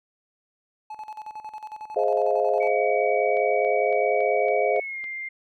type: tone with tremolo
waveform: triangle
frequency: 859 Hz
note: A5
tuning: 42 cents flat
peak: -31 dBFS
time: 0.9-2.69 s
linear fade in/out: 5 ms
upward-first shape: square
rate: 11 Hz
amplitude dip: 75%
type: chord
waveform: sine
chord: F minor seventh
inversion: first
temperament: just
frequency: 419.1 / 523.8 / 628.6 / 698.5 Hz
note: Ab4 / C5 / Eb5 / F5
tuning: +16 / +2 / +18 / 0 cents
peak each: -25 dBFS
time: 1.96-4.8 s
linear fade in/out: 5 ms
type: tone with pitch glide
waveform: sine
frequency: 2268 to 2104 Hz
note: C#7 to C7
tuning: +39 to +9 cents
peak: -30 dBFS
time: 2.6-5.29 s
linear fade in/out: 10 ms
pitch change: -130 cents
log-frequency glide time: 4.7-5.02 s
type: click train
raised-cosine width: 0.3 ms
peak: -30 dBFS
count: 7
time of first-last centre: 3.37-5.041 s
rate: 3.59 Hz
effects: none